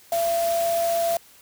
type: tone in noise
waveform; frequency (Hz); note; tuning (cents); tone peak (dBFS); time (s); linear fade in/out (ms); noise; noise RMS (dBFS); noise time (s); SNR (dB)
sine; 676; E5; +43; -20; 0.12-1.17; 2; white; -33; 0.12-1.17; +10
effects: white hiss -52 dBFS RMS until 1.41 s